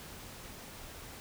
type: silence
effects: pink hiss -48 dBFS RMS until 1.2 s